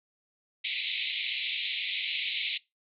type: band-pass noise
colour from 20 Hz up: pink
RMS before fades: -33 dBFS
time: 0.64-2.58 s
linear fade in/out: 10 ms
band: 2100 to 4000 Hz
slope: 96 dB/octave
effects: noise-tail reverb RT60 0.2 s tail -21 dB re dry